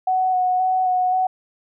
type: tone with vibrato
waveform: sine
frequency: 740 Hz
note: F#5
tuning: in tune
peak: -16 dBFS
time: 0.07-1.27 s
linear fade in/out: 5 ms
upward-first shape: square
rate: 1.9 Hz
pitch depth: 14 cents each way
effects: none